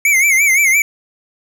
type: tone with vibrato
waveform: square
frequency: 2200 Hz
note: C#7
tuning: 14 cents flat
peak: -10 dBFS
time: 0.05-0.82 s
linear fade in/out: 2 ms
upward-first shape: sine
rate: 5.8 Hz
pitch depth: 110 cents each way
effects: none